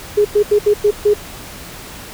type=tone bursts at uneven times; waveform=sine; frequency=415.3 Hz; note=G#4; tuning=in tune; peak=-8 dBFS; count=6; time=0.17-0.25 / 0.35-0.43 / 0.51-0.59 / 0.66-0.74 / 0.84-0.91 / 1.05-1.14 s; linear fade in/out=10 ms; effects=pink hiss -33 dBFS RMS until 2.13 s